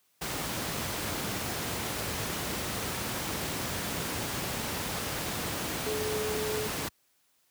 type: tone in noise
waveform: sine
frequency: 428.5 Hz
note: A4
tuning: 46 cents flat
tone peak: -31 dBFS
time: 5.86-6.68 s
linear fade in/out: 10 ms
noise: pink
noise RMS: -33 dBFS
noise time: 0.21-6.89 s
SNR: -1 dB
effects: white hiss -70 dBFS RMS until 7.5 s + high-pass 80 Hz 12 dB/octave